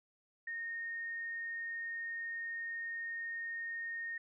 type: tone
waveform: sine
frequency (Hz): 1846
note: A#6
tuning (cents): -17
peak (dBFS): -38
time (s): 0.47-4.18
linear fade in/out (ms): 5
effects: none